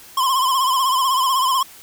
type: tone with vibrato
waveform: square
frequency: 1046.5 Hz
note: C6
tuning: in tune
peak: -16 dBFS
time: 0.17-1.63 s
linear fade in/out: 5 ms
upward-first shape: triangle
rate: 16 Hz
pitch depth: 93 cents each way
effects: white hiss -43 dBFS RMS until 1.82 s